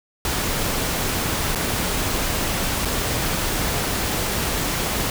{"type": "noise with dropouts", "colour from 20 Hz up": "pink", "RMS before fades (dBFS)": -23, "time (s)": [0.25, 5.1], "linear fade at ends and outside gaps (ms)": 1, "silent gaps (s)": [[1.549, 1.557], [2.85, 2.855]], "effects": []}